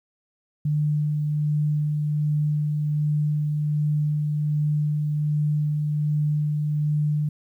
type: tone with tremolo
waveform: sine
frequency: 149.7 Hz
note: D3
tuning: 33 cents sharp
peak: -19 dBFS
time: 0.65-7.29 s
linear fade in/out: 5 ms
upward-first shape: sine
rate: 1.3 Hz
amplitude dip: 25%
effects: 10-bit